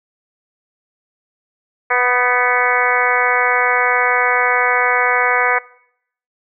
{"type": "harmonic tone with a mistuned harmonic", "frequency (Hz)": 246.9, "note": "B3", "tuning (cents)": 0, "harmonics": [2, 3, 4, 5, 6, 7, 8, 9], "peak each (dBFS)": [-21, -21, -21, -21, -21, -21, -21, -21], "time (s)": [1.9, 5.59], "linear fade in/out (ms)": 10, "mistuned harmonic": 6, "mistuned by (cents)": 33, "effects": ["noise-tail reverb RT60 0.7 s tail -21 dB re dry"]}